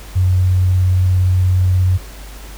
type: tone with vibrato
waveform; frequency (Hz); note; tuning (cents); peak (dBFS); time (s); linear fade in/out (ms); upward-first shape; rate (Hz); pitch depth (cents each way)
sine; 91.9; F#2; -11; -10; 0.15-1.98; 20; square; 17; 8
effects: added 50 Hz sine -32 dBFS peak until 2.57 s + pink hiss -38 dBFS RMS until 2.57 s